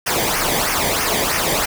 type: noise with flanger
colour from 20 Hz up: pink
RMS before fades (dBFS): -19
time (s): 0.06-1.66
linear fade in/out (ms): 10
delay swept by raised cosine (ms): 0.25 to 0.76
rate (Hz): 3.1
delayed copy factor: -0.7
effects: none

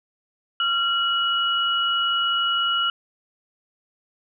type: tone pair together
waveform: sine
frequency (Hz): 1377 / 2916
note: F6 / F#7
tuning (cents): -25 / -26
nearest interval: octave + minor second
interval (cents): 1299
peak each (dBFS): -22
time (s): 0.6-2.9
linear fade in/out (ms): 2
effects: none

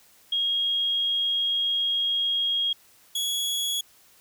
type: tone pair in turn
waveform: sine / sawtooth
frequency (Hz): 3271 / 3353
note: G#7 / G#7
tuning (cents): -27 / +16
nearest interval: unison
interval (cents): 43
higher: second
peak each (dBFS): -22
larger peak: neither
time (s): 0.32-2.73 / 3.15-3.81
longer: first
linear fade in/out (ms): 5
effects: white hiss -57 dBFS RMS until 4.2 s

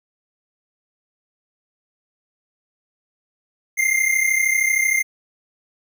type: tone pair together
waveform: square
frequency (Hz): 2080 / 2113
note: C7 / C7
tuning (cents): -11 / +16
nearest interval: unison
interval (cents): 27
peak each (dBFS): -21 / -19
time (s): 3.77-5.03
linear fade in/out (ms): 20
effects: none

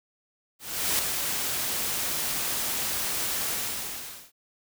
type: noise with ADSR envelope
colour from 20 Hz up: white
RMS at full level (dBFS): -24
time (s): 0.59-4.32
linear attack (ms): 400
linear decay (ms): 4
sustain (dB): -5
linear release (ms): 830
effects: none

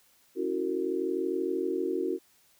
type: chord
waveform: sine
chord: F# dominant seventh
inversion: second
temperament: equal with one note detuned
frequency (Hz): 277.2 / 329.6 / 370 / 456.6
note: C#4 / E4 / F#4 / A#4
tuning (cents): 0 / 0 / 0 / -36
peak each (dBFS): -36 / -33 / -30 / -35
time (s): 0.35-2.19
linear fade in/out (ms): 50
effects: white hiss -64 dBFS RMS until 2.59 s

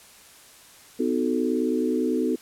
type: chord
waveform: sine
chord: B dominant seventh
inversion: none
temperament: equal with one note detuned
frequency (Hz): 252.6 / 311.1 / 370 / 440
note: B3 / D#4 / F#4 / A4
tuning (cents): +39 / 0 / 0 / 0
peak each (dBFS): -25 / -27 / -28 / -28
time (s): 0.99-2.36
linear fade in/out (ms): 10
effects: white hiss -50 dBFS RMS until 2.41 s + low-pass 12000 Hz 12 dB/octave

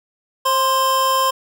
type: tone pair together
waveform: square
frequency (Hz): 532.1 / 1046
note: C5 / C6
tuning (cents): +29 / -1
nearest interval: octave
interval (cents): 1170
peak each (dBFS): -23 / -16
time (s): 0.45-1.31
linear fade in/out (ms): 10
effects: none

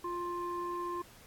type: tone with low-pass filter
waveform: square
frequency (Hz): 350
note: F4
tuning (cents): +4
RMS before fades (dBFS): -37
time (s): 0.04-1.02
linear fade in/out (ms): 5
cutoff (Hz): 1100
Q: 4.1
effects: pink hiss -57 dBFS RMS until 1.26 s + AAC 64 kbps

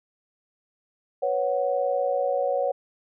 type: chord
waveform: sine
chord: B suspended second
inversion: none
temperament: equal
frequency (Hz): 493.9 / 554.4 / 740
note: B4 / C#5 / F#5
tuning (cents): 0 / 0 / 0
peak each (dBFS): -28 / -24 / -28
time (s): 1.22-2.72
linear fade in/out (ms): 10
effects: none

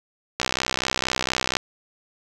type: click train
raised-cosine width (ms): 0.2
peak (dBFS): -4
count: 76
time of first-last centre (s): 0.4-1.568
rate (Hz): 64.2
effects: none

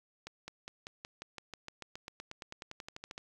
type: accelerating click train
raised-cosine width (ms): 0.2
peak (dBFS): -26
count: 24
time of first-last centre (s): 0.27-3.179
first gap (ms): 210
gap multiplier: 0.95
effects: 9-bit

